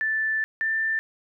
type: tone pair in turn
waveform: sine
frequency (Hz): 1760 / 1779.4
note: A6 / A6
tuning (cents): 0 / +19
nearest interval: unison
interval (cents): 19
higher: second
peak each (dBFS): -22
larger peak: neither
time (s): 0.01-0.44 / 0.61-0.99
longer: first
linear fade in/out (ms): 0
effects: none